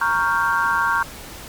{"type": "chord", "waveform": "sine", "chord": "G half-diminished seventh", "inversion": "first", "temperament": "equal", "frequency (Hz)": [932.3, 1108.7, 1396.9, 1568], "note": ["Bb5", "Db6", "F6", "G6"], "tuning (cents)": [0, 0, 0, 0], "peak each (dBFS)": -22, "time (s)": [0.01, 1.03], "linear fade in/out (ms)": 5, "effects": ["pink hiss -37 dBFS RMS until 1.48 s", "MP3 96 kbps"]}